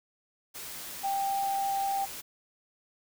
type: tone in noise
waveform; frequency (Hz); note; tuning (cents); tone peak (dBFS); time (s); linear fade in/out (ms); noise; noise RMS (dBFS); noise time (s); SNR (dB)
sine; 788; G5; +9; -27; 1.03-2.06; 20; white; -41; 0.54-2.22; +11
effects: none